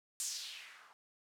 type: noise with low-pass filter sweep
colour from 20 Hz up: violet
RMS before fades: -45 dBFS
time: 0.2-0.93 s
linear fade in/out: 0 ms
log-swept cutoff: 8000 to 1000 Hz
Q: 2.6
effects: none